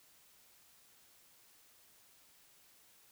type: silence
effects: white hiss -65 dBFS RMS until 3.11 s